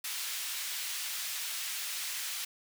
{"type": "high-pass noise", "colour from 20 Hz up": "pink", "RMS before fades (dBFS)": -37, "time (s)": [0.04, 2.45], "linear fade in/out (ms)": 5, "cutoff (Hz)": 2400, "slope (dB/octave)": 12, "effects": []}